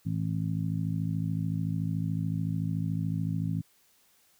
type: harmonic tone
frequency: 53.7 Hz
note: A1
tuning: 41 cents flat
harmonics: 2 / 3 / 4 / 5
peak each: -32 / -30 / -39 / -38 dBFS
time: 0.05-3.62 s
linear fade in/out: 20 ms
effects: white hiss -65 dBFS RMS until 4.39 s